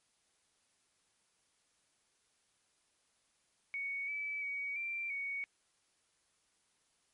sine tone with pitch steps, 2230 / 2301 / 2255 / 2356 / 2233 Hz, C#7 / D7 / C#7 / D7 / C#7, +10 / -36 / +29 / +5 / +12 cents, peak -36 dBFS, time 3.74-5.44 s, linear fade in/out 0 ms, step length 340 ms, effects white hiss -75 dBFS RMS until 7.13 s + MP3 48 kbps

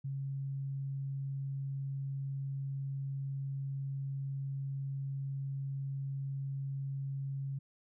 sine tone, 137 Hz, C#3, 20 cents flat, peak -35 dBFS, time 0.04-7.59 s, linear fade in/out 10 ms, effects none

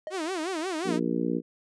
triangle tone with exponential decay, 622.3 Hz, D#5, in tune, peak -27 dBFS, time 0.07-0.2 s, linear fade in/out 1 ms, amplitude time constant 27 ms
sawtooth tone with vibrato, 344.7 Hz, F4, 23 cents flat, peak -25 dBFS, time 0.1-1 s, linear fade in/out 50 ms, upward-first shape sine, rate 5.6 Hz, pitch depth 200 cents each way
harmonic tone, 58.8 Hz, A#1, 16 cents sharp, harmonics 3 / 4 / 5 / 6 / 7 / 8, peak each -32 / -30 / -30 / -33 / -35 / -35 dBFS, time 0.84-1.42 s, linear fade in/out 50 ms
effects resampled to 22050 Hz

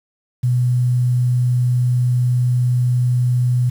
sine tone with quantisation, 123.8 Hz, B2, 5 cents sharp, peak -13 dBFS, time 0.43-3.7 s, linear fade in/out 10 ms, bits 7, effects none

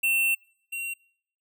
square tone pair in turn, 2700 / 2744 Hz, E7 / F7, +41 / -31 cents, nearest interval unison, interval 28 cents, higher second, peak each -22 / -31 dBFS, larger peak first, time 0.03-0.35 / 0.72-0.94 s, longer first, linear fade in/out 10 ms, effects noise-tail reverb RT60 0.7 s tail -26 dB re dry

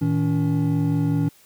triangle tone cluster, 112.8 / 157.8 / 283.9 Hz, A2 / D#3 / C#4, +44 / +25 / +41 cents, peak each -23 / -19 / -21 dBFS, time 0.01-1.29 s, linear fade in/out 10 ms, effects white hiss -54 dBFS RMS until 1.45 s + high-pass 60 Hz 12 dB/octave

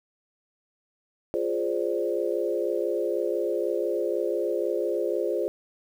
sine chord, D half-diminished seventh, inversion first, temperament equal, 349.2 / 415.3 / 523.3 / 587.3 Hz, F4 / Ab4 / C5 / D5, 0 / 0 / 0 / 0 cents, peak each -29 / -29 / -29 / -32 dBFS, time 1.34-5.48 s, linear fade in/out 0 ms, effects 9-bit

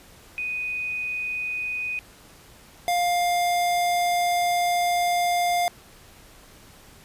sine / square tone pair in turn, 2489 / 703.3 Hz, D#7 / F5, 0 / +12 cents, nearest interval octave + minor seventh, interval 2188 cents, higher first, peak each -26 / -21 dBFS, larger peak second, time 0.38-1.99 / 2.88-5.68 s, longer second, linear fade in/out 0 ms, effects pink hiss -50 dBFS RMS until 7.04 s + resampled to 32000 Hz

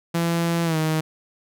sawtooth tone with pitch glide, 168.7 to 157.4 Hz, E3 to D#3, +40 to +20 cents, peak -16 dBFS, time 0.14-1.01 s, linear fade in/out 10 ms, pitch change -120 cents, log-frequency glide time 0.64-0.77 s, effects none

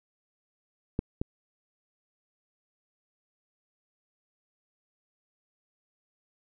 clicks, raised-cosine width 3 ms, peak -14 / -16 dBFS, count 2, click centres 0.991 / 1.215 s, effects none

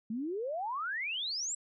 sine exponential sweep, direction up, 210 to 7950 Hz, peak -33 dBFS, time 0.1-1.55 s, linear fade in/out 5 ms, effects none

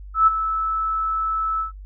sine tone with ADSR envelope, 1309 Hz, E6, 13 cents flat, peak -9 dBFS, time 0.14-1.72 s, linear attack 130 ms, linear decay 20 ms, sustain -11 dB, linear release 120 ms, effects noise-tail reverb RT60 0.1 s tail -22 dB re dry + added 49 Hz sine -35 dBFS peak until 1.85 s

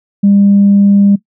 sine tone, 200.5 Hz, G3, 39 cents sharp, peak -3 dBFS, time 0.23-1.16 s, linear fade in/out 10 ms, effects noise-tail reverb RT60 0.1 s tail -18 dB re dry + tanh soft clip ceiling 0 dBFS

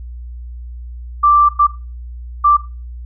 sine tone bursts at uneven times, 1174.7 Hz, D6, in tune, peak -7 dBFS, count 3, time 1.23-1.49 / 1.59-1.67 / 2.44-2.57 s, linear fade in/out 10 ms, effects noise-tail reverb RT60 0.3 s tail -17 dB re dry + added 60 Hz sine -27 dBFS peak until 3.05 s

